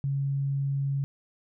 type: tone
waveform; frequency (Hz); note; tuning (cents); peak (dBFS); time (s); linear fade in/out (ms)
sine; 138.59; C#3; 0; -25; 0.04-1.04; 0
effects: none